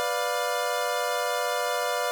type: chord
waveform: 25% pulse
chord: B diminished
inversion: none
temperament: equal with one note detuned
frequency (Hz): 493.9 / 587.3 / 703.7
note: B4 / D5 / F5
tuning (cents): 0 / 0 / +13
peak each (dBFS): -26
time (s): 0-2.11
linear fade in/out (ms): 0
effects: none